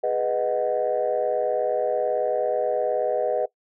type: chord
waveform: sine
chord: G# minor seventh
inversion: none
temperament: equal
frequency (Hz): 415.3 / 493.9 / 622.3 / 740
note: G#4 / B4 / D#5 / F#5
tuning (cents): 0 / 0 / 0 / 0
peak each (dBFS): -29 / -24 / -24 / -28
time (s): 0.03-3.46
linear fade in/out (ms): 10
effects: noise-tail reverb RT60 0.1 s tail -20 dB re dry + tanh soft clip ceiling -13 dBFS